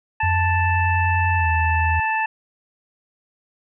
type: harmonic tone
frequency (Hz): 880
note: A5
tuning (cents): 0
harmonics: 1 / 2 / 3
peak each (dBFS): -21 / -24 / -26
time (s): 0.2-2.26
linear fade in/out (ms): 5
type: tone with pitch glide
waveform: sine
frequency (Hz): 89 to 82.09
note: F2 to E2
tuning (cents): +33 to -7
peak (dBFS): -19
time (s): 0.23-2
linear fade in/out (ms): 5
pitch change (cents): -140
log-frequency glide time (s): 1.36-1.48
effects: none